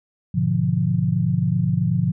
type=chord; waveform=sine; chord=G# diminished seventh; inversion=none; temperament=equal with one note detuned; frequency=103.83 / 123.9 / 146.83 / 174.61 Hz; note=G#2 / B2 / D3 / F3; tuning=0 / +6 / 0 / 0 cents; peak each=-25 / -23 / -23 / -21 dBFS; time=0.34-2.12 s; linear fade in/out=10 ms; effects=none